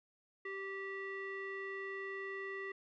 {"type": "tone with low-pass filter", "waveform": "square", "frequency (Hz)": 390, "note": "G4", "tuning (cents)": -9, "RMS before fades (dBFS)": -43, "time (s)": [0.45, 2.72], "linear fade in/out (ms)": 5, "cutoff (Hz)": 2100, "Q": 6.8, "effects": []}